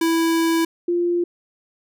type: tone pair in turn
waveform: square / sine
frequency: 329.6 / 348 Hz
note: E4 / F4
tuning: 0 / -6 cents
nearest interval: minor second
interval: 94 cents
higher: second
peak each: -17 dBFS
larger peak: neither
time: 0.01-0.65 / 0.88-1.24 s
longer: first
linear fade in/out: 5 ms
effects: none